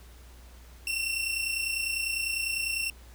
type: tone pair together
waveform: sawtooth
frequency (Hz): 2700 / 2730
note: E7 / F7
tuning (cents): +41 / -40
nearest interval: unison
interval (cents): 19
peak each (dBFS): -28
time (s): 0.87-2.9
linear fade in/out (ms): 2
effects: added 60 Hz sine -48 dBFS peak until 3.14 s + pink hiss -56 dBFS RMS until 3.14 s